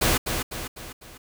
pink noise with echo, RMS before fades -21 dBFS, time 0.01-0.18 s, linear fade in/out 10 ms, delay 250 ms, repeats 4, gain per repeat -6 dB, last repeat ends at 1.18 s, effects none

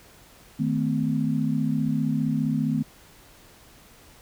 sine chord, A diminished, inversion second, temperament equal with one note detuned, 155.56 / 220 / 255.1 Hz, Eb3 / A3 / C4, 0 / 0 / -44 cents, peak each -26 dBFS, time 0.59-2.83 s, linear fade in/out 10 ms, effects pink hiss -52 dBFS RMS until 4.21 s

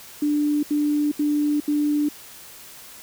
sine tone bursts, 295.4 Hz, D4, 10 cents sharp, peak -18 dBFS, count 4, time 0.22-2.088 s, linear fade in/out 5 ms, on 410 ms, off 76 ms, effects white hiss -43 dBFS RMS until 3.02 s

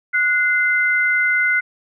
sine tone pair together, 1465.3 / 2070 Hz, F#6 / C7, -17 / -19 cents, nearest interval tritone, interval 598 cents, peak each -17 dBFS, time 0.13-1.61 s, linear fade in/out 20 ms, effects none

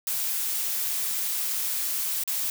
blue noise with dropouts, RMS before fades -28 dBFS, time 0.07-2.5 s, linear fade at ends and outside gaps 1 ms, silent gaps 2.237-2.276 s, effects none

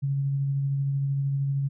sine tone with tremolo, 138.6 Hz, C#3, in tune, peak -22 dBFS, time 0.02-1.69 s, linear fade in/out 20 ms, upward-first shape triangle, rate 13 Hz, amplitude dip 25%, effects none

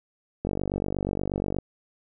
click train, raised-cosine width 2 ms, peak -14 dBFS, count 56, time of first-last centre 0.45-1.586 s, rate 48.4 Hz, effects none

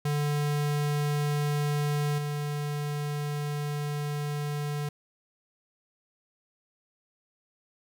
square tone with level steps, 146.83 Hz, D3, in tune, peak -26 / -30 dBFS, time 0.05-4.89 s, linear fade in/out 5 ms, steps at 2.18 s, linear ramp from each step 5 ms, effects none

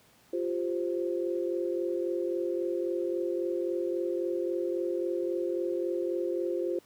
sine chord, F suspended second, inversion none, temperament just, 349.2 / 392.9 / 523.8 Hz, F4 / G4 / C5, 0 / +4 / +2 cents, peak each -30 / -35 / -34 dBFS, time 0.33-6.79 s, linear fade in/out 5 ms, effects pink hiss -61 dBFS RMS until 6.85 s + high-pass 100 Hz 12 dB/octave

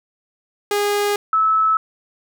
sawtooth / sine tone pair in turn, 410.3 / 1302.6 Hz, G#4 / E6, -21 / -21 cents, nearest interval octave + minor sixth, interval 2000 cents, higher second, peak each -13 dBFS, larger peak neither, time 0.71-1.16 / 1.33-1.77 s, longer first, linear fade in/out 2 ms, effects none

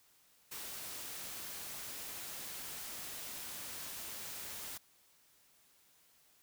white noise, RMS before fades -45 dBFS, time 0.51-4.78 s, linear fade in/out 10 ms, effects white hiss -68 dBFS RMS until 6.42 s

